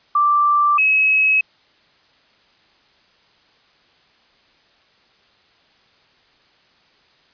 sine tone pair in turn, 1174.7 / 2564 Hz, D6 / E7, 0 / -49 cents, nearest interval octave + major second, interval 1351 cents, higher second, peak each -12 dBFS, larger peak neither, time 0.15-0.78 / 0.78-1.41 s, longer neither, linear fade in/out 5 ms, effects white hiss -56 dBFS RMS until 7.33 s + resampled to 11025 Hz

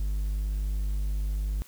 triangle tone, 50.5 Hz, G#1, 48 cents flat, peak -24 dBFS, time 0-1.62 s, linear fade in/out 0 ms, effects white hiss -54 dBFS RMS until 1.67 s

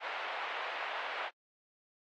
pink band-pass noise, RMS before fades -39 dBFS, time 0-1.31 s, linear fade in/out 50 ms, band 640 to 2900 Hz, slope 24 dB/octave, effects AAC 48 kbps

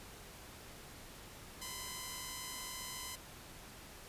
5% pulse tone pair together, 987.8 / 1034.9 Hz, B5 / C6, 0 / -19 cents, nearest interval minor second, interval 81 cents, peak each -35 / -33 dBFS, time 1.61-3.16 s, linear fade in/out 10 ms, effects pink hiss -53 dBFS RMS until 4.08 s + resampled to 32000 Hz

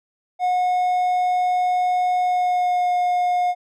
triangle tone with pitch glide, 726 to 717.2 Hz, F#5 to F5, -33 to +46 cents, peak -15 dBFS, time 0.39-3.55 s, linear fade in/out 50 ms, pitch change -21 cents, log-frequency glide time 2.21-2.92 s, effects none

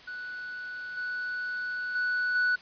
triangle tone with level steps, 1480 Hz, F#6, in tune, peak -34 / -29 / -24 / -21 dBFS, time 0.07-2.56 s, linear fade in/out 10 ms, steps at 0.97 / 1.95 / 2.35 s, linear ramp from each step 5 ms, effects white hiss -50 dBFS RMS until 2.61 s + resampled to 11025 Hz

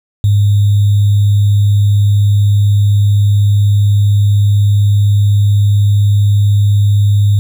sine tone with sample-and-hold, 102.1 Hz, G#2, 29 cents flat, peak -6 dBFS, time 0.24-7.39 s, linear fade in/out 0 ms, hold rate 3675 Hz, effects none

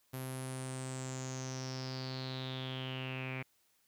sawtooth tone with low-pass filter sweep, 130.4 Hz, C3, 5 cents flat, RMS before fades -41 dBFS, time 0.13-3.43 s, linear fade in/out 10 ms, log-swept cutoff 12000 to 2300 Hz, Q 8.2, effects white hiss -73 dBFS RMS until 3.87 s

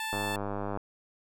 15% pulse tone, 880 Hz, A5, in tune, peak -26 dBFS, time 0-0.36 s, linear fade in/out 2 ms
click train, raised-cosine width 1 ms, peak -20 dBFS, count 66, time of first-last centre 0.13-0.774 s, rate 101 Hz
effects none

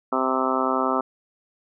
harmonic tone, 130.81 Hz, C3, in tune, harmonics 2 / 3 / 4 / 5 / 6 / 7 / 8 / 9 / 10, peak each -27 / -29 / -30 / -29 / -31 / -30 / -30 / -28 / -27 dBFS, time 0.12-1.01 s, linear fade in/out 5 ms, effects none

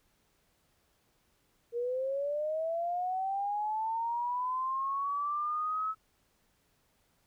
sine linear sweep, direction up, 466.2 to 1300 Hz, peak -30 dBFS, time 1.72-5.95 s, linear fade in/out 50 ms, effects pink hiss -72 dBFS RMS until 7.26 s

